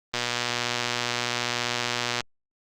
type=click train; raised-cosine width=0.2 ms; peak=-8 dBFS; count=251; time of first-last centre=0.14-2.206 s; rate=121 Hz; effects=Opus 24 kbps